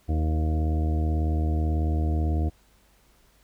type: harmonic tone with a mistuned harmonic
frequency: 78.2 Hz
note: D#2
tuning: 9 cents sharp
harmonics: 1 / 2 / 3 / 4 / 5 / 6 / 7 / 8 / 9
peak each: -22 / -34 / -36 / -33 / -42 / -42 / -47 / -47 / -39 dBFS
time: 0.08-2.5 s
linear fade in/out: 20 ms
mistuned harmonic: 6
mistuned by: +19 cents
effects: added 50 Hz sine -62 dBFS peak until 3.43 s + pink hiss -62 dBFS RMS until 3.43 s